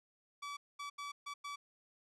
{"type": "tone bursts at uneven times", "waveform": "sawtooth", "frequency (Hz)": 1148, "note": "D6", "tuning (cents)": -40, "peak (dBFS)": -38, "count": 5, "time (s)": [[0.42, 0.57], [0.79, 0.9], [0.98, 1.12], [1.26, 1.34], [1.44, 1.56]], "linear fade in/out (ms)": 10, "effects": ["low-pass 7000 Hz 12 dB/octave"]}